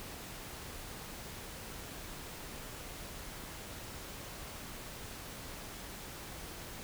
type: silence
effects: pink hiss -46 dBFS RMS until 6.83 s